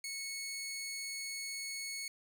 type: tone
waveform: 15% pulse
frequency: 2202 Hz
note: C#7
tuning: 12 cents flat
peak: -33 dBFS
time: 0.04-2.08 s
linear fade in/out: 2 ms
effects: none